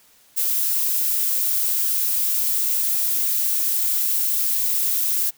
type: noise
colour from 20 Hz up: violet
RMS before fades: -21 dBFS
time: 0.36-5.31 s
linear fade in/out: 20 ms
effects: white hiss -55 dBFS RMS until 5.37 s